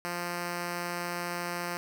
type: tone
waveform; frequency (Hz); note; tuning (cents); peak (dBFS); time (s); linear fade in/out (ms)
5% pulse; 174.61; F3; 0; -21; 0.05-1.77; 0
effects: none